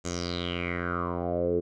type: tone with low-pass filter sweep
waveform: 10% pulse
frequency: 87.4 Hz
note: F2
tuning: 2 cents sharp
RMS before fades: -30 dBFS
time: 0.04-1.61 s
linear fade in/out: 20 ms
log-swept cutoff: 7200 to 390 Hz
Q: 6.3
effects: none

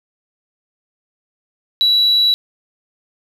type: tone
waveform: sine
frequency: 3923 Hz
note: B7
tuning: 12 cents flat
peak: -9 dBFS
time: 1.81-2.34 s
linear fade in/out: 0 ms
effects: tanh soft clip ceiling -7 dBFS + 7-bit

